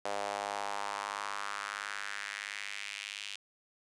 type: tone with high-pass filter sweep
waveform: sawtooth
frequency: 101.5 Hz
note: G#2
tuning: 39 cents flat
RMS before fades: -39 dBFS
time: 0.05-3.36 s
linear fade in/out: 5 ms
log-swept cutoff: 620 to 2900 Hz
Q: 2.5
effects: resampled to 22050 Hz + 10-bit